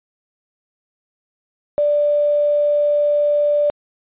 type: tone with quantisation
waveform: sine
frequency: 587.3 Hz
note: D5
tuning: in tune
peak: -13 dBFS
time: 1.78-3.7 s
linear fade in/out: 0 ms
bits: 6
effects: resampled to 8000 Hz